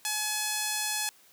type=tone with band-pass filter; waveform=sawtooth; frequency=850 Hz; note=G#5; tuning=40 cents sharp; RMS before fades=-31 dBFS; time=0.05-1.09 s; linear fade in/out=0 ms; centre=8800 Hz; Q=0.64; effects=white hiss -59 dBFS RMS until 1.32 s + high-pass 100 Hz 12 dB/octave